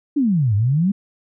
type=exponential two-way sweep; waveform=sine; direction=down then up; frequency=306.5 to 98 to 207.7 Hz; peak=-14 dBFS; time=0.16-0.92 s; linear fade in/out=10 ms; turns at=0.55 s; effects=none